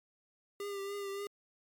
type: tone with vibrato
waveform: square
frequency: 400 Hz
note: G4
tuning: 35 cents sharp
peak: -38 dBFS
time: 0.6-1.27 s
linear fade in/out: 2 ms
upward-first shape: triangle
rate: 3.5 Hz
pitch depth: 36 cents each way
effects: MP3 96 kbps